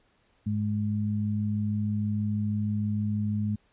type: tone pair together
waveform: sine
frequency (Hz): 103.83 / 210.1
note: G#2 / G#3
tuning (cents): 0 / +20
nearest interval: octave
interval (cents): 1220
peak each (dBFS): -28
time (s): 0.46-3.56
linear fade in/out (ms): 10
effects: pink hiss -67 dBFS RMS until 3.72 s + resampled to 8000 Hz